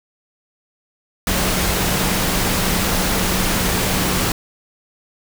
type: tone in noise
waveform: sine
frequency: 185 Hz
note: F#3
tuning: in tune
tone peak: -25 dBFS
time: 1.27-4.32 s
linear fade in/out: 2 ms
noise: pink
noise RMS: -19 dBFS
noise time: 1.27-4.32 s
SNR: -9 dB
effects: none